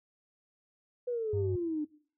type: exponential sweep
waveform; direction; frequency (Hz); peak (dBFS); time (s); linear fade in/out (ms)
sine; down; 499.7 to 293.7; -30; 1.07-1.85; 10
type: tone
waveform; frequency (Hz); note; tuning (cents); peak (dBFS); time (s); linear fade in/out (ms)
sine; 98; G2; 0; -30; 1.33-1.56; 5
effects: noise-tail reverb RT60 0.5 s tail -20 dB re dry + tanh soft clip ceiling -20 dBFS